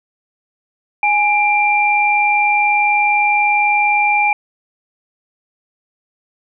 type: tone pair together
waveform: sine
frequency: 830.6 / 2368 Hz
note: G#5 / D7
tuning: 0 / +14 cents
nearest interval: octave + tritone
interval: 1814 cents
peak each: -14 dBFS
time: 1.03-4.33 s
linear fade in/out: 2 ms
effects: none